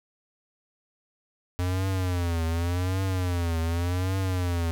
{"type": "tone with vibrato", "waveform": "square", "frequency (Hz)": 88.5, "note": "F2", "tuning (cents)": 23, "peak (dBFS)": -25, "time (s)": [1.59, 4.71], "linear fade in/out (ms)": 0, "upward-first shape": "triangle", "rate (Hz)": 0.87, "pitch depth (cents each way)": 150, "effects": []}